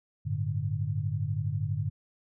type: chord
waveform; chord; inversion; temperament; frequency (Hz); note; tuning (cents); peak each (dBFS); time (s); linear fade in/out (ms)
sine; G suspended second; none; just; 98 / 110.25 / 147; G2 / A2 / D3; 0 / +4 / +2; -32; 0.25-1.9; 20
effects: none